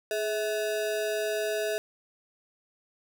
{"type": "ring-modulated tone", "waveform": "square", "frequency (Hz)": 536, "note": "C5", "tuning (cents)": 42, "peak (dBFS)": -25, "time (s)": [0.11, 1.78], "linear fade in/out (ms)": 0, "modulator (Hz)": 114, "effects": []}